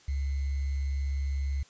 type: tone with sample-and-hold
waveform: sine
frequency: 69 Hz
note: C#2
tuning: 7 cents flat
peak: -27 dBFS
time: 0.08-1.63 s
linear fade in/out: 5 ms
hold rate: 2100 Hz
effects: white hiss -58 dBFS RMS until 1.69 s + resampled to 16000 Hz